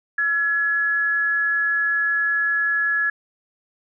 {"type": "tone pair together", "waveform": "sine", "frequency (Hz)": [1347.4, 1695], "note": ["E6", "G#6"], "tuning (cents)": [38, 35], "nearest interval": "major third", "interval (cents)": 397, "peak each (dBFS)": [-30, -18], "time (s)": [0.18, 3.1], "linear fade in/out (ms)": 5, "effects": []}